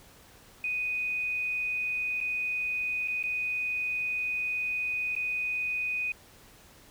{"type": "tone with dropouts", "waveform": "sine", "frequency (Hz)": 2489, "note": "D#7", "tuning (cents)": 0, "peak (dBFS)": -28, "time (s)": [0.64, 6.12], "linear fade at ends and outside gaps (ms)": 2, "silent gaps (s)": [[2.204, 2.211], [3.076, 3.082], [3.228, 3.238], [5.152, 5.163]], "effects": ["pink hiss -55 dBFS RMS until 6.9 s"]}